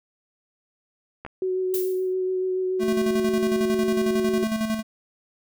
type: clicks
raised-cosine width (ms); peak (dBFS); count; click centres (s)
0.5; -20 / -21; 2; 1.25 / 1.264
type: tone with vibrato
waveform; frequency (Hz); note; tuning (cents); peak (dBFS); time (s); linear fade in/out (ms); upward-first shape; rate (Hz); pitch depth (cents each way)
sine; 372; F#4; +9; -22; 1.42-4.44; 2; sine; 7; 13
type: noise with exponential decay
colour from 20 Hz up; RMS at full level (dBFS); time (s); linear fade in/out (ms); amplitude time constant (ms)
violet; -27; 1.74-2.13; 0; 83
type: tone with tremolo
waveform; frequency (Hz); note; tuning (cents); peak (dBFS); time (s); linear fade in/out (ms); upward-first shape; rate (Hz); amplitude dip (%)
square; 220; A3; 0; -22; 2.79-4.83; 50; square; 11; 50
effects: none